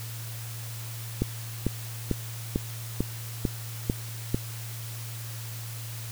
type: click train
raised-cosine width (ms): 3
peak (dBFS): -11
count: 8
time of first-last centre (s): 1.22-4.345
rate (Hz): 2.24
effects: added 114 Hz sine -36 dBFS peak until 6.11 s + white hiss -42 dBFS RMS until 6.11 s